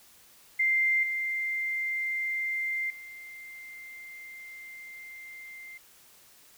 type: tone with level steps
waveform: sine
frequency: 2093 Hz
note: C7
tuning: in tune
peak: -22 / -28 / -42 dBFS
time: 0.59-5.78 s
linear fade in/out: 10 ms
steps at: 1.03 / 2.9 s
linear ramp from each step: 2 ms
effects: white hiss -57 dBFS RMS until 6.57 s